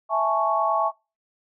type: chord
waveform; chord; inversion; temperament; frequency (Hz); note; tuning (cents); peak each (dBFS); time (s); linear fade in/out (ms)
sine; A major seventh; second; equal; 659.3 / 830.6 / 880 / 1108.7; E5 / G#5 / A5 / C#6; 0 / 0 / 0 / 0; -24 / -26 / -27 / -23; 0.09-0.92; 50
effects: noise-tail reverb RT60 0.3 s tail -26 dB re dry